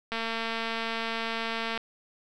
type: click train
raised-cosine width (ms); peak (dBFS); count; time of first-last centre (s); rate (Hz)
0.3; -16; 377; 0.12-1.776; 227
effects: none